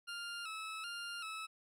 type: tone with vibrato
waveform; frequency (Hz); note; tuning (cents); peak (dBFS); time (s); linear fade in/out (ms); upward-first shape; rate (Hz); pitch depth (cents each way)
20% pulse; 1350; E6; +41; -37; 0.07-1.47; 20; square; 1.3; 64
effects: low-pass 11000 Hz 12 dB/octave